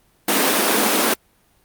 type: high-pass noise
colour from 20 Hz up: pink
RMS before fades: -17 dBFS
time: 0.28-1.14 s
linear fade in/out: 5 ms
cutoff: 210 Hz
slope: 48 dB/octave
effects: pink hiss -59 dBFS RMS until 1.64 s + Opus 32 kbps